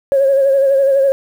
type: tone with vibrato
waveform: sine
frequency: 546 Hz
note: C#5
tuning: 26 cents flat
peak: -8 dBFS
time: 0.12-1.12 s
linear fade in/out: 0 ms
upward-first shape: sine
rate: 12 Hz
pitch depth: 41 cents each way
effects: tanh soft clip ceiling -4 dBFS + 7-bit